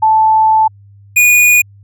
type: tone pair in turn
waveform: sine / square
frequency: 876 / 2454 Hz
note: A5 / D#7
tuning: -8 / -25 cents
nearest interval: octave + tritone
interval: 1783 cents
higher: second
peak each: -6 dBFS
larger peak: neither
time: 0.02-0.68 / 1.16-1.62 s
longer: first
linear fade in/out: 10 ms
effects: added 100 Hz sine -38 dBFS peak until 1.83 s